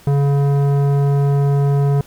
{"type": "tone with tanh clipping", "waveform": "sine", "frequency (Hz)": 141.1, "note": "C#3", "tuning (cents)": 31, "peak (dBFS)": -14, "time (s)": [0.07, 2.01], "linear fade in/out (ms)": 2, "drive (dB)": 14, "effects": ["pink hiss -46 dBFS RMS until 2.06 s"]}